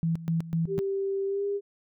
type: tone with tremolo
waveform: sine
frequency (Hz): 164.81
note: E3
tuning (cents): 0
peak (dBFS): -23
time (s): 0.03-0.79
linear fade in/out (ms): 0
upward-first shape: square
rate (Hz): 4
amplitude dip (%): 80
type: tone with pitch glide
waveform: sine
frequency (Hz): 391.6 to 402.8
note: G4 to G4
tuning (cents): -2 to +47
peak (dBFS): -26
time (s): 0.67-1.61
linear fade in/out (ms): 50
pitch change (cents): +49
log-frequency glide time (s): 1.26-1.45
effects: none